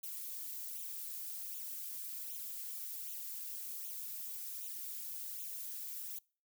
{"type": "noise with flanger", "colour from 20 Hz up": "violet", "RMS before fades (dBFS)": -44, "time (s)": [0.03, 6.19], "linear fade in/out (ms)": 5, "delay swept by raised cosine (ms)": [0.29, 4.09], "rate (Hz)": 1.3, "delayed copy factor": 0.8, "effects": ["noise-tail reverb RT60 0.4 s tail -25 dB re dry"]}